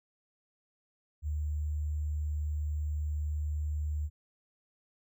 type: tone with sample-and-hold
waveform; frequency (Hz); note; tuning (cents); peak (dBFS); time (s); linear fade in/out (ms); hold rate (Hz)
sine; 75.3; D2; +44; -30; 1.22-4.1; 50; 7350
effects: none